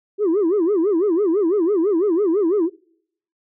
sine tone with vibrato, 370 Hz, F#4, in tune, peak -13 dBFS, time 0.18-2.7 s, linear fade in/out 50 ms, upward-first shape sine, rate 6 Hz, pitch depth 250 cents each way, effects noise-tail reverb RT60 0.7 s tail -26 dB re dry + tanh soft clip ceiling -13 dBFS

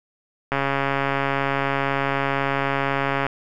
click train, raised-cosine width 0.5 ms, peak -7 dBFS, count 380, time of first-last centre 0.52-3.266 s, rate 138 Hz, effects none

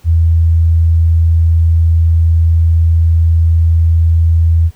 sine tone, 82.41 Hz, E2, in tune, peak -6 dBFS, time 0.04-4.71 s, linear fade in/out 50 ms, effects pink hiss -49 dBFS RMS until 4.75 s

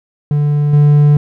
triangle tone with level steps, 146.83 Hz, D3, in tune, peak -8 / -3 dBFS, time 0.31-1.17 s, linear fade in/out 2 ms, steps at 0.73 s, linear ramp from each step 5 ms, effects none

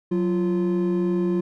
triangle tone pair together, 184.08 / 346.8 Hz, F#3 / F4, -9 / -12 cents, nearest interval major seventh, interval 1097 cents, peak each -20 dBFS, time 0.11-1.41 s, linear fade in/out 10 ms, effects tanh soft clip ceiling -11 dBFS

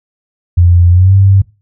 sine tone with pitch glide, 87.3 to 97.43 Hz, F2 to G2, 0 to -10 cents, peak -3 dBFS, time 0.57-1.42 s, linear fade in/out 10 ms, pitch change +190 cents, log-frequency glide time 0.9-1.14 s, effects noise-tail reverb RT60 0.3 s tail -21 dB re dry

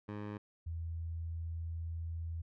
15% pulse / sine tone pair in turn, 104.2 / 82.7 Hz, G#2 / E2, +6 / +6 cents, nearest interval major third, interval 400 cents, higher first, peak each -34 / -37 dBFS, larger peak first, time 0.08-0.38 / 0.66-2.42 s, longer second, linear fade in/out 10 ms, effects low-pass 2000 Hz 12 dB/octave

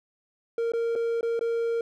triangle tone with dropouts, 463.3 Hz, A#4, 11 cents flat, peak -22 dBFS, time 0.58-1.81 s, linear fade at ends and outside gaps 2 ms, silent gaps 0.72-0.735 / 0.954-0.959 / 1.21-1.229 / 1.393-1.41 s, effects none

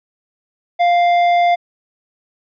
triangle tone with tanh clipping, 698.5 Hz, F5, in tune, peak -12 dBFS, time 0.79-1.56 s, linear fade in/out 20 ms, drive 14 dB, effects resampled to 11025 Hz

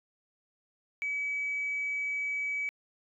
sine tone, 2283 Hz, D7, 50 cents flat, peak -29 dBFS, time 1.02-2.69 s, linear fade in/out 0 ms, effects tanh soft clip ceiling -25 dBFS

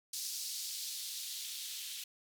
violet noise with band-pass filter sweep, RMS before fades -42 dBFS, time 0.13-2.04 s, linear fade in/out 5 ms, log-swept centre 4900 to 3200 Hz, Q 1.9, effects none

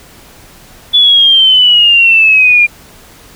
sine exponential sweep, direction down, 3457 to 2393 Hz, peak -3 dBFS, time 0.93-2.67 s, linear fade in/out 20 ms, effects pink hiss -38 dBFS RMS until 3.35 s

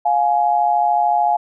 sine tone pair together, 705.5 / 839 Hz, F5 / G#5, +17 / +17 cents, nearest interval minor third, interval 300 cents, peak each -16 dBFS, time 0.05-1.37 s, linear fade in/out 10 ms, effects none

